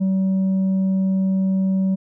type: tone with tanh clipping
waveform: sine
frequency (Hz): 190.6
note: G3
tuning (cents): -48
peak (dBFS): -17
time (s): 0-1.96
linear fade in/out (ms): 20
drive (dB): 3
effects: none